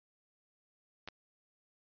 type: clicks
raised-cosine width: 0.2 ms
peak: -26 dBFS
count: 2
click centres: 1.076 / 1.086 s
effects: resampled to 11025 Hz